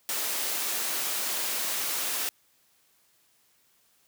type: high-pass noise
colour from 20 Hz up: white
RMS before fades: -30 dBFS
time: 0.09-2.29 s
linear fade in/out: 0 ms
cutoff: 290 Hz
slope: 12 dB/octave
effects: white hiss -66 dBFS RMS until 4.07 s + high-pass 60 Hz 12 dB/octave